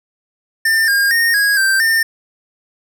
square tone with pitch steps, 1795 / 1616 / 1844 / 1649 / 1567 / 1808 Hz, A6 / G#6 / A#6 / G#6 / G6 / A6, +34 / -48 / -19 / -13 / -1 / +47 cents, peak -12 dBFS, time 0.65-2.03 s, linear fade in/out 5 ms, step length 230 ms, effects none

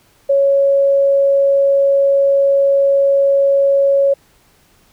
sine tone, 554.4 Hz, C#5, in tune, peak -9 dBFS, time 0.29-4.14 s, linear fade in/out 10 ms, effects pink hiss -53 dBFS RMS until 4.92 s

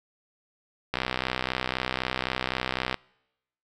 click train, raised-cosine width 0.3 ms, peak -10 dBFS, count 129, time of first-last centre 0.94-2.943 s, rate 63.9 Hz, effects noise-tail reverb RT60 0.9 s tail -26 dB re dry

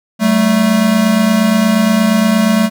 square tone pair together, 191.5 / 220 Hz, G3 / A3, -40 / 0 cents, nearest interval major second, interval 240 cents, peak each -15 / -11 dBFS, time 0.19-2.7 s, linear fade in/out 50 ms, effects none

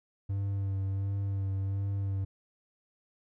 triangle tone with vibrato, 98 Hz, G2, in tune, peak -27 dBFS, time 0.29-2.25 s, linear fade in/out 10 ms, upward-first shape sine, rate 1.4 Hz, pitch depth 23 cents each way, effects none

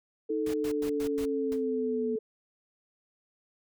sine tone with pitch glide, 440 to 436.5 Hz, A4 to A4, 0 to -14 cents, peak -29 dBFS, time 0.29-2.19 s, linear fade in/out 10 ms, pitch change -14 cents, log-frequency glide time 1.41-2.07 s
sine linear sweep, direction down, 317.4 to 239 Hz, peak -31 dBFS, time 0.3-2.16 s, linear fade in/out 5 ms
pink noise bursts, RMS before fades -43 dBFS, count 5, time 0.46-1.255 s, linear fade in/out 5 ms, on 79 ms, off 100 ms
pink noise with exponential decay, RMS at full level -43 dBFS, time 1.52-1.64 s, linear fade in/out 0 ms, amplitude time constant 25 ms
effects none

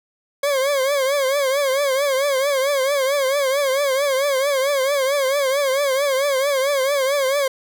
40% pulse tone with vibrato, 549 Hz, C#5, 17 cents flat, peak -16 dBFS, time 0.43-7.48 s, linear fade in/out 5 ms, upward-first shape triangle, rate 4.5 Hz, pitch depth 120 cents each way, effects none

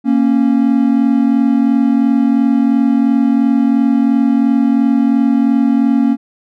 triangle tone pair together, 233.1 / 276 Hz, A#3 / C#4, 0 / -7 cents, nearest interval minor third, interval 293 cents, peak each -10 dBFS, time 0.04-6.17 s, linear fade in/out 50 ms, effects none

